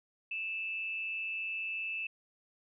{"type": "tone with amplitude modulation", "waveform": "sine", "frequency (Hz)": 2637, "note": "E7", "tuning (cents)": 0, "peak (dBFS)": -32, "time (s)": [0.31, 2.07], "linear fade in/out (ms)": 5, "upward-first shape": "sine", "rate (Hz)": 195, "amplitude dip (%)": 50, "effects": []}